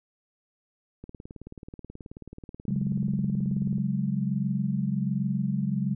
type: click train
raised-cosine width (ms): 3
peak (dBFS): -28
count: 52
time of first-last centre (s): 1.04-3.782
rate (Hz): 18.6
type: chord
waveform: sine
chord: C# suspended fourth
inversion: none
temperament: equal with one note detuned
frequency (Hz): 138.59 / 185 / 206.3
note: C#3 / F#3 / G#3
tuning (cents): 0 / 0 / -11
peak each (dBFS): -29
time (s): 2.68-5.95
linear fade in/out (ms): 2
effects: none